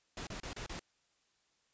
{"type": "noise bursts", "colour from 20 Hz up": "pink", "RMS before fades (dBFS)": -43, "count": 5, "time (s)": [0.17, 0.794], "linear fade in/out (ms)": 2, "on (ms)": 100, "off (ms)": 31, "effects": ["white hiss -75 dBFS RMS until 1.73 s", "resampled to 16000 Hz"]}